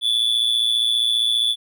triangle tone with amplitude modulation, 3453 Hz, A7, 33 cents flat, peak -12 dBFS, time 0.01-1.56 s, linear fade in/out 50 ms, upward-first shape sine, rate 115 Hz, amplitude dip 70%, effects none

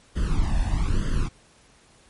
brown noise with flanger, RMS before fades -22 dBFS, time 0.15-1.29 s, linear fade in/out 20 ms, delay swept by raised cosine 0.62 to 1.15 ms, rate 1.1 Hz, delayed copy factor +0.9, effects pink hiss -56 dBFS RMS until 2.09 s + MP3 48 kbps

